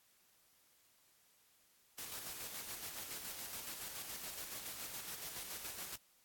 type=noise with tremolo; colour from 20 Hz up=white; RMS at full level=-45 dBFS; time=1.98-5.96 s; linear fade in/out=5 ms; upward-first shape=square; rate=7.1 Hz; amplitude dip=35%; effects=white hiss -71 dBFS RMS until 6.24 s + AAC 64 kbps